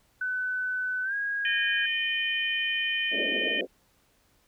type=tone with pitch glide; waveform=sine; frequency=1505 to 1641.2 Hz; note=F#6 to G#6; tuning=+29 to -21 cents; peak=-27 dBFS; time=0.21-1.86 s; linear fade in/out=5 ms; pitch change=+150 cents; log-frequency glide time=1.03-1.15 s
type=harmonic tone; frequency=612 Hz; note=D#5; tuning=29 cents flat; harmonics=3 / 4 / 5; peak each=-30 / -30 / -30 dBFS; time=1.45-3.61 s; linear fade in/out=2 ms
type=band-pass noise; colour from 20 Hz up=white; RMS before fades=-34 dBFS; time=3.11-3.67 s; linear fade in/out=20 ms; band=200 to 650 Hz; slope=96 dB/octave
effects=pink hiss -66 dBFS RMS until 4.47 s